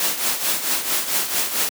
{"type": "noise with tremolo", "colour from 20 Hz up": "white", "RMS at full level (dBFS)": -19, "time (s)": [0, 1.69], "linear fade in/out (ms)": 2, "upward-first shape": "triangle", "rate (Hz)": 4.5, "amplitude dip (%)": 70, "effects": ["high-pass 200 Hz 12 dB/octave"]}